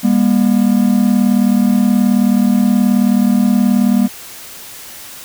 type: tone pair together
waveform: triangle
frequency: 201.2 / 240 Hz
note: G3 / B3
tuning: +45 / -49 cents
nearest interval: minor third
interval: 306 cents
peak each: -10 dBFS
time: 0.03-4.08 s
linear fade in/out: 20 ms
effects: white hiss -33 dBFS RMS until 5.24 s

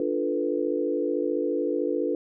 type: chord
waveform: sine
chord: B half-diminished seventh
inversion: first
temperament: equal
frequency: 293.7 / 349.2 / 440 / 493.9 Hz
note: D4 / F4 / A4 / B4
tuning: 0 / 0 / 0 / 0 cents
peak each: -29 dBFS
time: 0-2.15 s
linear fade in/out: 2 ms
effects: none

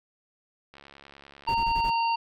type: click train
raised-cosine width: 0.3 ms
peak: -32 dBFS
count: 55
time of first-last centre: 0.74-1.508 s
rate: 70.3 Hz
type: harmonic tone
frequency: 922 Hz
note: A#5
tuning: 19 cents flat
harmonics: 1 / 3 / 5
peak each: -23 / -33 / -37 dBFS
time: 1.47-2.16 s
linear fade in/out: 10 ms
type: noise bursts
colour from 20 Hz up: brown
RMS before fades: -34 dBFS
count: 5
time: 1.48-1.904 s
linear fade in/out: 10 ms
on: 68 ms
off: 21 ms
effects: none

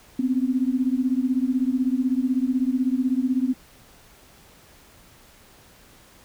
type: beating tone pair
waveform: sine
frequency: 250.6 / 266.6 Hz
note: B3 / C4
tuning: +25 / +33 cents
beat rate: 16 Hz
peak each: -22 / -23 dBFS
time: 0.19-3.54 s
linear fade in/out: 5 ms
effects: pink hiss -52 dBFS RMS until 6.24 s

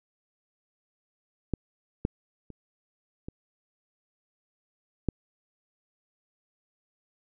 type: clicks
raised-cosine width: 3 ms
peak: -14 / -12 / -30 / -24 / -12 dBFS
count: 5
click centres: 1.537 / 2.051 / 2.503 / 3.285 / 5.087 s
effects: none

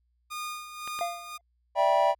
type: tone with tremolo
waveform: sawtooth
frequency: 1222 Hz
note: D#6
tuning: 32 cents flat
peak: -29 dBFS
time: 0.3-1.38 s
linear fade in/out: 20 ms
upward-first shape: sine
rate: 1.9 Hz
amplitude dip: 65%
type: clicks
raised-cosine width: 0.3 ms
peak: -24 dBFS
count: 2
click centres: 0.876 / 0.99 s
type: tone with exponential decay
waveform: triangle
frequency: 693 Hz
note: F5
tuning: 14 cents flat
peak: -23 dBFS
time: 1.01-1.41 s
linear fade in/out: 1 ms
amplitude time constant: 85 ms
type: chord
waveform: triangle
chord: E minor seventh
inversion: third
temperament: equal with one note detuned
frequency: 587.3 / 659.3 / 784 / 966.3 Hz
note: D5 / E5 / G5 / B5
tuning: 0 / 0 / 0 / -38 cents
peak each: -24 dBFS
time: 1.75-2.15 s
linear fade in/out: 50 ms
effects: added 60 Hz sine -68 dBFS peak until 2.19 s

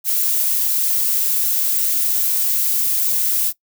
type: noise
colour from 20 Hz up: violet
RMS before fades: -18 dBFS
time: 0.04-3.53 s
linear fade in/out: 50 ms
effects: noise-tail reverb RT60 0.1 s tail -20 dB re dry

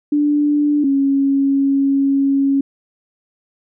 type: tone pair in turn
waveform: sine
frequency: 293.7 / 275.5 Hz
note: D4 / C#4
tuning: 0 / -11 cents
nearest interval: minor second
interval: 111 cents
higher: first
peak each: -12 dBFS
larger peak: neither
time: 0.12-0.84 / 0.84-2.61 s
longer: second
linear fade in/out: 5 ms
effects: none

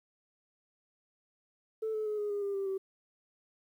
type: tone with pitch steps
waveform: sine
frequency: 440 / 431.7 / 423.5 / 415.5 / 407.7 / 400 / 392.4 / 385 Hz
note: A4 / A4 / G#4 / G#4 / G#4 / G4 / G4 / G4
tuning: 0 / -33 / +34 / +1 / -32 / +35 / +2 / -31 cents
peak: -30 dBFS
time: 1.82-2.78 s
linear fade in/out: 10 ms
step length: 120 ms
effects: tanh soft clip ceiling -28 dBFS + 11-bit

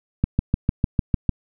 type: click train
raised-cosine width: 5 ms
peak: -5 dBFS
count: 8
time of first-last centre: 0.24-1.293 s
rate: 6.65 Hz
effects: none

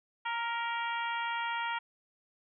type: harmonic tone with a mistuned harmonic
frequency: 465.7 Hz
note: A#4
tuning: 2 cents flat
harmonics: 2 / 3 / 4 / 5 / 6 / 7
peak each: -34 / -38 / -40 / -42 / -44 / -45 dBFS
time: 0.25-1.79 s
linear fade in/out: 10 ms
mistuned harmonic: 4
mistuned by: +22 cents
effects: none

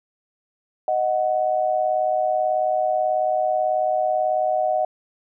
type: tone pair together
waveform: sine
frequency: 622.3 / 740.6 Hz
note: D#5 / F#5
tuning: 0 / +1 cents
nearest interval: minor third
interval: 301 cents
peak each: -21 dBFS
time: 0.88-4.85 s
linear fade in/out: 2 ms
effects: none

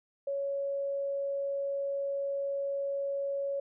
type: tone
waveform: sine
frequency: 557 Hz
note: C#5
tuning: 8 cents sharp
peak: -30 dBFS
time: 0.27-3.6 s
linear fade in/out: 5 ms
effects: none

